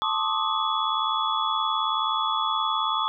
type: tone cluster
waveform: sine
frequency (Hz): 882 / 1063 / 1185 / 1264 / 3391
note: A5 / C6 / D6 / D#6 / G#7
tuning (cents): +4 / +27 / +15 / +27 / +35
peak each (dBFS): -29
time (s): 0.02-3.08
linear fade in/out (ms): 0
effects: none